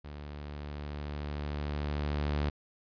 sawtooth tone with level ramp, 73.42 Hz, D2, in tune, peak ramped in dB -38 to -24 dBFS, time 0.04-2.5 s, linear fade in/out 10 ms, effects resampled to 11025 Hz

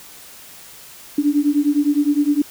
sine beating tone pair, 286.8 / 296.6 Hz, D4 / D4, -41 / +17 cents, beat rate 9.8 Hz, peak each -17 dBFS, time 1.18-2.42 s, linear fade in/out 5 ms, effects white hiss -41 dBFS RMS until 2.5 s

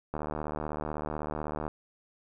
click train, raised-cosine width 1 ms, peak -20 dBFS, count 118, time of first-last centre 0.14-1.679 s, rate 76 Hz, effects none

